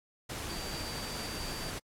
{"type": "tone in noise", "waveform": "sine", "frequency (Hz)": 4654, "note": "D8", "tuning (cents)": -17, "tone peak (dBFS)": -43, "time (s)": [0.49, 1.71], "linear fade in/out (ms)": 10, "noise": "pink", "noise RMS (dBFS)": -39, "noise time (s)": [0.29, 1.79], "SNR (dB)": -7, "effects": ["low-pass 12000 Hz 12 dB/octave", "AAC 64 kbps"]}